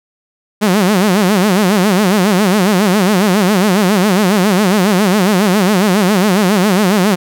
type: tone with vibrato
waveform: sawtooth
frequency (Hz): 196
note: G3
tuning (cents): 0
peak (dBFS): -5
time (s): 0.61-7.16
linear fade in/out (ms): 20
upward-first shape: sine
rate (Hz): 7.3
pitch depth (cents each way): 180
effects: none